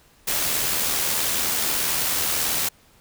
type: noise with amplitude modulation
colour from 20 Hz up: white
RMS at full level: -22 dBFS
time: 0.27-2.69 s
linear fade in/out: 10 ms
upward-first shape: sine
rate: 78.4 Hz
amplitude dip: 30%
effects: pink hiss -56 dBFS RMS until 3 s